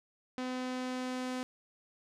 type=tone with low-pass filter sweep; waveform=sawtooth; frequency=254.2 Hz; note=C4; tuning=50 cents flat; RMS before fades=-37 dBFS; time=0.38-1.43 s; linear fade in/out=0 ms; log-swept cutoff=5500 to 8600 Hz; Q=0.75; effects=none